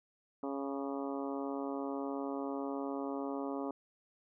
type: harmonic tone with a mistuned harmonic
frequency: 138.59 Hz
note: C#3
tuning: in tune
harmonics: 2 / 3 / 4 / 5 / 6 / 7 / 8 / 9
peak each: -38 / -42 / -44 / -46 / -48 / -49 / -50 / -51 dBFS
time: 0.43-3.71 s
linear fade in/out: 2 ms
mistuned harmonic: 9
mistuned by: -35 cents
effects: none